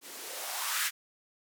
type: noise with band-pass filter sweep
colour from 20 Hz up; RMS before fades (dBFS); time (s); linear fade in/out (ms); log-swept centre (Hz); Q
violet; -35; 0.01-0.91; 50; 240 to 1800; 2.5
effects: none